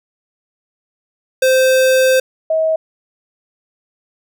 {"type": "tone pair in turn", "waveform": ["square", "sine"], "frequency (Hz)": [520, 638.4], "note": ["C5", "D#5"], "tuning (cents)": [-11, 44], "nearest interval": "major third", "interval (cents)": 355, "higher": "second", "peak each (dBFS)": [-10, -12], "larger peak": "first", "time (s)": [[1.42, 2.2], [2.5, 2.76]], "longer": "first", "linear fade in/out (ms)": 5, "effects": []}